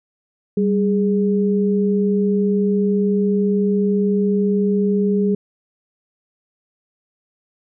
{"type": "tone pair together", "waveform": "sine", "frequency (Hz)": [196, 414], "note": ["G3", "G#4"], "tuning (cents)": [0, -5], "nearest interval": "octave + minor second", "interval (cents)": 1295, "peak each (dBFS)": [-16, -19], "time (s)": [0.57, 5.35], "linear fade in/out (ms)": 5, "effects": []}